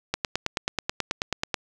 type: click train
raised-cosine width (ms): 0.2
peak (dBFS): -7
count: 14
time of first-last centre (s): 0.14-1.542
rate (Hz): 9.27
effects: none